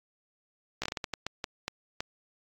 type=slowing click train; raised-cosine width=0.2 ms; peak=-15 dBFS; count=12; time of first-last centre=0.82-2.005 s; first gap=15 ms; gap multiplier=1.36; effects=AAC 64 kbps